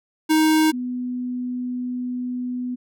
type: tone pair in turn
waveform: square / sine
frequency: 313.2 / 248.6 Hz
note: D#4 / B3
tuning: +11 / +12 cents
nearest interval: major third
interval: 399 cents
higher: first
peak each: -15 / -24 dBFS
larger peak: first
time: 0.29-0.72 / 0.72-2.76 s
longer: second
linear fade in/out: 20 ms
effects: none